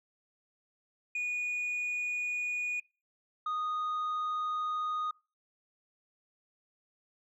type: tone pair in turn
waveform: sine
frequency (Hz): 2457 / 1239.2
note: D#7 / D#6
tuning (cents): -22 / -7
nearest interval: octave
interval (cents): 1185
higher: first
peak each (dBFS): -28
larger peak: neither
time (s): 1.15-2.8 / 3.46-5.11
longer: neither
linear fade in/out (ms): 5
effects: noise-tail reverb RT60 0.3 s tail -25 dB re dry + tanh soft clip ceiling -30 dBFS